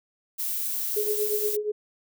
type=noise; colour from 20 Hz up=violet; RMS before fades=-29 dBFS; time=0.38-1.57 s; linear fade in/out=20 ms
type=tone with tremolo; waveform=sine; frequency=421 Hz; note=G#4; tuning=24 cents sharp; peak=-22 dBFS; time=0.96-1.72 s; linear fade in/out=10 ms; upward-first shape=triangle; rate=8.5 Hz; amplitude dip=80%
effects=none